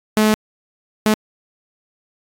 sawtooth tone bursts at uneven times, 215 Hz, A3, 40 cents flat, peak -8 dBFS, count 2, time 0.17-0.34 / 1.06-1.14 s, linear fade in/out 0 ms, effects AAC 48 kbps

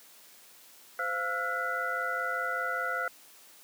sine tone cluster, 516 / 693 / 1336 / 1441 / 1999 Hz, C5 / F5 / E6 / F#6 / B6, -24 / -14 / +23 / -46 / +20 cents, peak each -38 / -38 / -35 / -32 / -40 dBFS, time 0.99-3.08 s, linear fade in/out 2 ms, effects white hiss -55 dBFS RMS until 3.63 s + high-pass 200 Hz 12 dB/octave

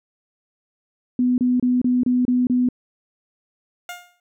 sine tone bursts, 248.9 Hz, B3, 14 cents sharp, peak -15 dBFS, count 7, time 1.19-2.688 s, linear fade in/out 2 ms, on 190 ms, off 28 ms
15% pulse tone with exponential decay, 709 Hz, F5, 26 cents sharp, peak -22 dBFS, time 3.89-4.2 s, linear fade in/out 2 ms, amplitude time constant 66 ms
effects none

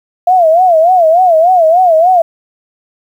sine tone with vibrato, 687 Hz, F5, 29 cents flat, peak -4 dBFS, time 0.27-2.22 s, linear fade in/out 5 ms, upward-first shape sine, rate 3.4 Hz, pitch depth 150 cents each way, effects 7-bit

